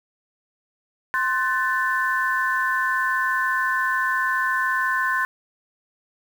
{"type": "chord", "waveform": "sine", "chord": "F# diminished", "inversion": "second", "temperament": "equal with one note detuned", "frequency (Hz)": [1046.5, 1505.8, 1760], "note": ["C6", "F#6", "A6"], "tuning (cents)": [0, 30, 0], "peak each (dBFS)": -24, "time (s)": [1.14, 5.25], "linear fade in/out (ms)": 0, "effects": ["7-bit"]}